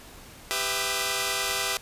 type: tone cluster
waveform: 5% pulse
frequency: 394 / 500 / 660 / 1221 Hz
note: G4 / B4 / E5 / D#6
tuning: +9 / +21 / +2 / -33 cents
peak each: -20 dBFS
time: 0.51-1.77 s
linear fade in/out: 0 ms
effects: pink hiss -47 dBFS RMS until 1.81 s + resampled to 32000 Hz